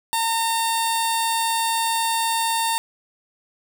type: tone with notch filter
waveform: 15% pulse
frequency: 911 Hz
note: A#5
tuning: 40 cents flat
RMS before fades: -22 dBFS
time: 0.13-2.78 s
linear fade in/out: 0 ms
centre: 2200 Hz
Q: 0.75
effects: none